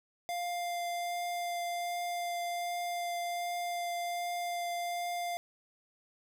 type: tone with vibrato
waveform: square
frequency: 698.5 Hz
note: F5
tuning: in tune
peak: -34 dBFS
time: 0.29-5.37 s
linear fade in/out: 0 ms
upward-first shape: triangle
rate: 1.3 Hz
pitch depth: 9 cents each way
effects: none